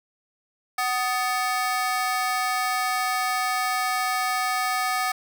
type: ring-modulated tone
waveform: 30% pulse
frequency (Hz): 997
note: B5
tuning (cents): +16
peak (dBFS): -17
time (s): 0.78-5.12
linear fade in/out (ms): 5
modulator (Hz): 249
effects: none